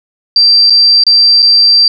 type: tone with dropouts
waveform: sine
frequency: 4699 Hz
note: D8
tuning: in tune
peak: -3 dBFS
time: 0.36-1.88 s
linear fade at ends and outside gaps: 2 ms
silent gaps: 0.699-0.704 / 1.037-1.066 / 1.422-1.426 s
effects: none